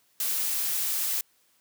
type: noise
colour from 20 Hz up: blue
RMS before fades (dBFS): -28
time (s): 0.2-1.21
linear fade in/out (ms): 2
effects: white hiss -66 dBFS RMS until 1.6 s + high-pass 100 Hz 12 dB/octave